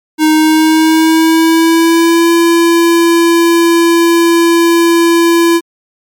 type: tone with pitch glide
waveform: square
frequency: 311.1 to 337.3 Hz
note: D#4 to E4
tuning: 0 to +40 cents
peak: -6 dBFS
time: 0.18-5.61 s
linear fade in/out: 50 ms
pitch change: +140 cents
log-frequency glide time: 0.32-2.32 s
effects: MP3 96 kbps